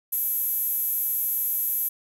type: tone with high-pass filter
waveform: 10% pulse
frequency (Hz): 461.3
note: A#4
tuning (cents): -18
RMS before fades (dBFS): -26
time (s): 0.12-1.89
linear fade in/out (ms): 10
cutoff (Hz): 12000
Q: 6.7
effects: none